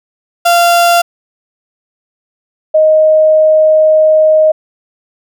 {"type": "tone pair in turn", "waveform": ["35% pulse", "sine"], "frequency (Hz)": [691, 623.8], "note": ["F5", "D#5"], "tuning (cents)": [-19, 4], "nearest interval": "major second", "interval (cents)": 177, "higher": "first", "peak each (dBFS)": -4, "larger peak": "neither", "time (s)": [[0.45, 1.02], [2.74, 4.52]], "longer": "second", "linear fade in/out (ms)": 10, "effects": []}